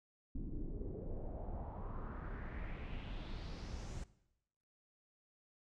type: noise with low-pass filter sweep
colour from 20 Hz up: brown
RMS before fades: -44 dBFS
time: 0.35-4.04 s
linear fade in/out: 5 ms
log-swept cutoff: 260 to 7500 Hz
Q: 3
effects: noise-tail reverb RT60 0.9 s tail -19 dB re dry